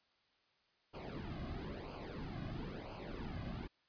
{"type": "noise with flanger", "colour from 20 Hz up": "brown", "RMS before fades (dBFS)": -45, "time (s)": [0.93, 3.68], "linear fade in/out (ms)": 20, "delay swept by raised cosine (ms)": [0.53, 2.23], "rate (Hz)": 1, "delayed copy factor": -0.8, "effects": ["white hiss -75 dBFS RMS until 3.88 s", "resampled to 11025 Hz"]}